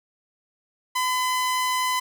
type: tone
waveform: sawtooth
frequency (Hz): 1012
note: B5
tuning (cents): +42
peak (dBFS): -18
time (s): 0.95-2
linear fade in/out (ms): 10
effects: none